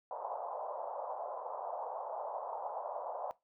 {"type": "band-pass noise", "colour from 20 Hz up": "pink", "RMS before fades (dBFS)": -41, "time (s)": [0.11, 3.31], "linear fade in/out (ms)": 0, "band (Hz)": [550, 1000], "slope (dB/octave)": 48, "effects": ["noise-tail reverb RT60 0.2 s tail -19 dB re dry"]}